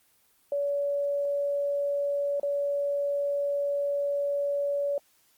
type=tone with dropouts; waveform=sine; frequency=569 Hz; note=C#5; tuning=45 cents sharp; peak=-25 dBFS; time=0.52-4.98 s; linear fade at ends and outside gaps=2 ms; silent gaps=2.398-2.431 s; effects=white hiss -65 dBFS RMS until 5.37 s + Opus 24 kbps